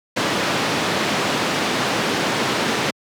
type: band-pass noise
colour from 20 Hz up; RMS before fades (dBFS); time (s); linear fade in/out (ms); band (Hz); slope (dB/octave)
pink; -21; 0.16-2.91; 10; 180 to 4700; 12
effects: high-pass 100 Hz 12 dB/octave